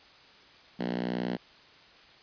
5% pulse tone with high-pass filter, 60.8 Hz, B1, 26 cents flat, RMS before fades -32 dBFS, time 0.79-1.37 s, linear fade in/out 10 ms, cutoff 200 Hz, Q 3.3, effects white hiss -55 dBFS RMS until 2.22 s + resampled to 11025 Hz

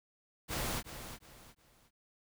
pink noise with echo, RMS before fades -36 dBFS, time 0.48-0.83 s, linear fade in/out 50 ms, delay 360 ms, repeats 3, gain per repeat -10 dB, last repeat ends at 1.91 s, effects none

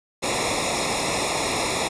pink noise with comb filter, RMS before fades -24 dBFS, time 0.22-1.89 s, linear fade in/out 20 ms, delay 0.65 ms, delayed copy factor -0.95, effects resampled to 22050 Hz

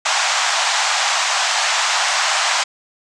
pink band-pass noise, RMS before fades -18 dBFS, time 0.05-2.64 s, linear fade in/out 10 ms, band 690 to 7800 Hz, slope 48 dB/octave, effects none

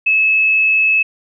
sine tone, 2595 Hz, E7, 28 cents flat, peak -10 dBFS, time 0.06-1.03 s, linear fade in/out 10 ms, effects none

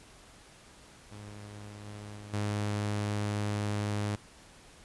sawtooth tone with level steps, 103.83 Hz, G#2, in tune, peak -40 / -38 / -40 / -26 dBFS, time 1.11-4.16 s, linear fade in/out 10 ms, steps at 1.85 / 2.15 / 2.33 s, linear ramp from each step 10 ms, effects pink hiss -55 dBFS RMS until 4.84 s + resampled to 24000 Hz

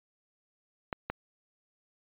clicks, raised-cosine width 0.5 ms, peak -17 dBFS, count 2, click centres 0.928 / 1.1 s, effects resampled to 8000 Hz

